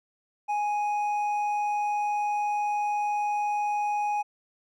triangle tone with hard clipping, 831 Hz, G#5, 1 cent sharp, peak -26 dBFS, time 0.48-4.23 s, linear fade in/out 20 ms, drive 8 dB, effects none

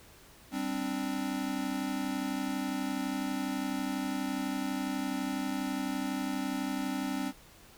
square chord, G suspended fourth, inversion none, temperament equal, 196 / 261.6 / 293.7 Hz, G3 / C4 / D4, 0 / 0 / 0 cents, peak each -39 / -35 / -37 dBFS, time 0.51-7.33 s, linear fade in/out 50 ms, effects pink hiss -56 dBFS RMS until 7.77 s

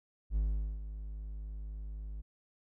triangle tone with ADSR envelope, 51.91 Hz, G#1, in tune, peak -25 dBFS, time 0.3-2.22 s, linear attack 61 ms, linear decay 430 ms, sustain -12 dB, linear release 18 ms, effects none

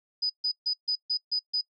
sine tone bursts, 4978 Hz, D#8, in tune, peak -24 dBFS, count 7, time 0.22-1.613 s, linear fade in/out 10 ms, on 79 ms, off 140 ms, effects noise-tail reverb RT60 0.1 s tail -26 dB re dry

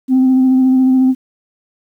sine tone with vibrato, 259.6 Hz, C4, 13 cents flat, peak -6 dBFS, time 0.08-1.15 s, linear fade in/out 50 ms, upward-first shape sine, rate 14 Hz, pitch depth 18 cents each way, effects tanh soft clip ceiling -5 dBFS + 8-bit

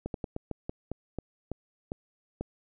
slowing click train, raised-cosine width 2 ms, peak -20 dBFS, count 11, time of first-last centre 0.06-2.41 s, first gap 82 ms, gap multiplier 1.22, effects none

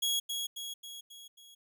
sawtooth tone with echo, 3322 Hz, G#7, in tune, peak -25 dBFS, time 0.02-0.2 s, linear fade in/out 10 ms, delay 270 ms, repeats 5, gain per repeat -5 dB, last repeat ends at 1.55 s, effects none

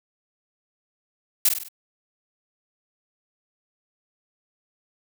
blue noise with echo, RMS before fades -17 dBFS, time 1.45-1.49 s, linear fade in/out 5 ms, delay 49 ms, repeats 4, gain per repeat -6 dB, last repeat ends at 1.686 s, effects none

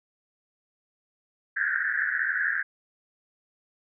white band-pass noise, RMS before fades -27 dBFS, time 1.56-2.63 s, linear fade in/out 10 ms, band 1500 to 1800 Hz, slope 96 dB/octave, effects none

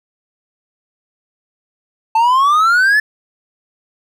triangle exponential sweep, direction up, 880 to 1760 Hz, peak -7 dBFS, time 2.15-3 s, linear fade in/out 5 ms, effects none

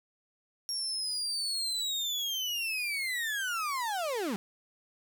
35% pulse linear sweep, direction down, 5588 to 179.7 Hz, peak -29 dBFS, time 0.69-4.36 s, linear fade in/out 0 ms, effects none

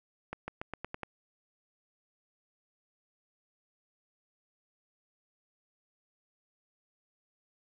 accelerating click train, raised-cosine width 0.5 ms, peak -22 dBFS, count 7, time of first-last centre 0.33-1.033 s, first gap 150 ms, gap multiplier 0.9, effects none

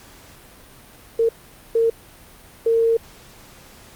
sine tone bursts at uneven times, 457 Hz, A#4, 34 cents flat, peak -14 dBFS, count 3, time 1.19-1.29 / 1.75-1.9 / 2.66-2.97 s, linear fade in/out 5 ms, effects pink hiss -46 dBFS RMS until 3.95 s + Opus 48 kbps

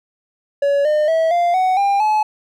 triangle tone with pitch steps, 565 / 605.6 / 649 / 695.6 / 745.5 / 799 / 856.4 Hz, C#5 / D#5 / E5 / F5 / F#5 / G5 / A5, +33 / -47 / -27 / -7 / +13 / +33 / -47 cents, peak -11 dBFS, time 0.62-2.23 s, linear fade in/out 5 ms, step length 230 ms, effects none

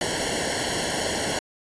pink noise with comb filter, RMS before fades -26 dBFS, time 0.01-1.39 s, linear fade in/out 2 ms, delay 0.81 ms, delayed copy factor -1, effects resampled to 22050 Hz

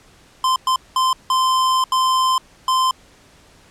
square tone bursts at uneven times, 1037 Hz, C6, 16 cents flat, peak -15 dBFS, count 6, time 0.44-0.56 / 0.67-0.76 / 0.96-1.13 / 1.3-1.84 / 1.92-2.38 / 2.68-2.91 s, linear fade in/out 2 ms, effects pink hiss -50 dBFS RMS until 3.7 s + low-pass 9000 Hz 12 dB/octave

